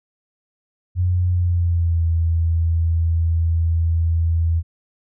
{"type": "tone with pitch glide", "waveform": "sine", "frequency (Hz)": [89.7, 82.73], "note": ["F2", "E2"], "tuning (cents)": [47, 7], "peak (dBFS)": -15, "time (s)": [0.95, 4.63], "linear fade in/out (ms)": 50, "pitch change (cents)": -140, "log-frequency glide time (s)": [1.27, 2.05], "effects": []}